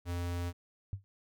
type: tone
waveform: square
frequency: 87.31 Hz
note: F2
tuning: in tune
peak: -34 dBFS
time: 0.05-0.53 s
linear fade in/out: 50 ms
type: tone with exponential decay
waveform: sine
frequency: 98 Hz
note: G2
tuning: in tune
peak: -30 dBFS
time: 0.93-1.04 s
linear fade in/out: 0 ms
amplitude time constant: 23 ms
effects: none